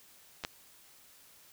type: clicks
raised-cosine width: 0.2 ms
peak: -21 / -16 dBFS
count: 2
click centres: 0.438 / 0.449 s
effects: white hiss -59 dBFS RMS until 1.52 s